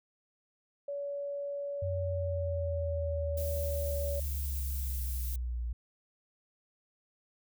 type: tone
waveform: sine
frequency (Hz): 568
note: C#5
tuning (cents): +42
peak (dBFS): -34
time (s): 0.88-4.2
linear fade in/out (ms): 5
type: linear sweep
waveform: sine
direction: down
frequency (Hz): 91.5 to 58.27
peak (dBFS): -32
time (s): 1.82-5.73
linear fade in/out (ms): 5
type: noise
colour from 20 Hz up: violet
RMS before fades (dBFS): -42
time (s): 3.37-5.36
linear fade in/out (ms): 5
effects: none